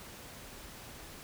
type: silence
effects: pink hiss -49 dBFS RMS until 1.23 s